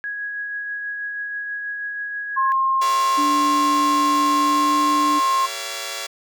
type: tone with tremolo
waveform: sine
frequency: 1661.2 Hz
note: G#6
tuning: in tune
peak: -24 dBFS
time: 0.04-2.52 s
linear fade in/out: 0 ms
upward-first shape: triangle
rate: 6.2 Hz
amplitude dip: 30%
type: tone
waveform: sine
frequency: 1065 Hz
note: C6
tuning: 30 cents sharp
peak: -16 dBFS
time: 2.36-5.47 s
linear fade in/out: 20 ms
type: chord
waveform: 5% pulse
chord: G diminished seventh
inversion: none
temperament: just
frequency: 392 / 470.4 / 564.5 / 677.4 Hz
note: G4 / Bb4 / Db5 / Fb5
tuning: 0 / +16 / +31 / +47 cents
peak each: -26 / -25 / -20 / -20 dBFS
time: 2.81-6.07 s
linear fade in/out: 10 ms
type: tone with pitch glide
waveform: sine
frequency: 292.4 to 295.8 Hz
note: D4 to D4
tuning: -7 to +13 cents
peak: -22 dBFS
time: 3.17-5.2 s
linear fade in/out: 20 ms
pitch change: +20 cents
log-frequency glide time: 4.37-4.79 s
effects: none